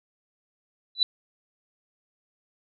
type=tone with exponential growth; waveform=sine; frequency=3970 Hz; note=B7; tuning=8 cents sharp; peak=-13 dBFS; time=0.95-1.03 s; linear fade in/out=2 ms; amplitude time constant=17 ms; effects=none